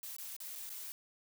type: noise with dropouts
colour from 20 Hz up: blue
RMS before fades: -45 dBFS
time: 0.03-0.92 s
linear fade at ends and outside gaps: 0 ms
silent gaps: 0.165-0.184 / 0.365-0.403 / 0.554-0.558 / 0.693-0.702 s
effects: none